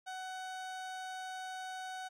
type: tone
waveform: 30% pulse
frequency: 748 Hz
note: F#5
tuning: 19 cents sharp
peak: -38 dBFS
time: 0.06-2.09 s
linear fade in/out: 20 ms
effects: low-pass 9000 Hz 12 dB/octave + 13-bit